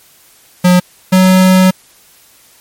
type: tone pair in turn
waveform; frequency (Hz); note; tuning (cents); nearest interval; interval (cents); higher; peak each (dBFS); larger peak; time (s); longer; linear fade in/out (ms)
square; 180 / 186.24; F#3 / F#3; -47 / +12; minor second; 59; second; -5; neither; 0.64-0.8 / 1.12-1.71; second; 10
effects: white hiss -45 dBFS RMS until 2.6 s + MP3 64 kbps